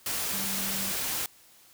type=tone in noise; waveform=sine; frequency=194.2 Hz; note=G3; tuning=16 cents flat; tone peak=-38 dBFS; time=0.33-0.92 s; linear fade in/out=2 ms; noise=white; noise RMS=-31 dBFS; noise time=0.06-1.26 s; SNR=-10 dB; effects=white hiss -57 dBFS RMS until 1.73 s